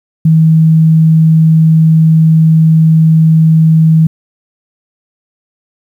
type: tone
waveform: sine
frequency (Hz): 160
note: D#3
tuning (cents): +49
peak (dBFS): -3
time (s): 0.25-4.07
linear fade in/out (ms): 5
effects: 7-bit